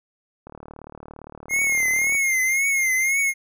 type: click train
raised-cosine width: 1 ms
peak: -25 dBFS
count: 64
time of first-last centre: 0.47-2.15 s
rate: 37.5 Hz
type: tone with vibrato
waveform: square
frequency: 2131 Hz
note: C7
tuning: 31 cents sharp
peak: -19 dBFS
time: 1.49-3.34 s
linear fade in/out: 50 ms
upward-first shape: triangle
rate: 1.9 Hz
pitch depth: 87 cents each way
effects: none